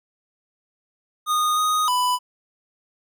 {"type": "tone with pitch steps", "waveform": "square", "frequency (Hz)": [1232, 1245, 994], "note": ["D#6", "D#6", "B5"], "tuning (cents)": [-17, 1, 11], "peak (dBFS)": -19, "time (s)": [1.26, 2.19], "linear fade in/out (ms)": 50, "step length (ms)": 310, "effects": []}